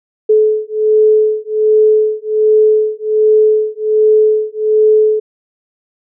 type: beating tone pair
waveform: sine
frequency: 430 / 431.3 Hz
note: A4 / A4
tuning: -40 / -35 cents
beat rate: 1.3 Hz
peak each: -11 dBFS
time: 0.29-5.2 s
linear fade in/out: 10 ms
effects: none